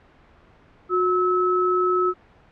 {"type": "tone pair together", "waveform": "sine", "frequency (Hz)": [363.7, 1296], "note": ["F#4", "E6"], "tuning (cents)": [-30, -30], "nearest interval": "octave + minor seventh", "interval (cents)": 2200, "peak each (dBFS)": -20, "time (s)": [0.89, 2.14], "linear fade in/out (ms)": 50, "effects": ["pink hiss -53 dBFS RMS until 2.51 s", "low-pass 2000 Hz 12 dB/octave"]}